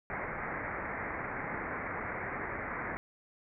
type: low-pass noise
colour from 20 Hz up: white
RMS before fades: -38 dBFS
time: 0.1-2.97 s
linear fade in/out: 0 ms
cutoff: 2200 Hz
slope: 96 dB/octave
effects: none